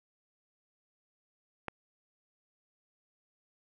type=click; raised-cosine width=0.5 ms; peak=-20 dBFS; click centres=1.683 s; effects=none